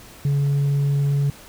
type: tone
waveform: sine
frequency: 141.5 Hz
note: C#3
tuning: 36 cents sharp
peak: -14 dBFS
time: 0.25-1.3 s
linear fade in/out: 2 ms
effects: tanh soft clip ceiling -16 dBFS + pink hiss -44 dBFS RMS until 1.48 s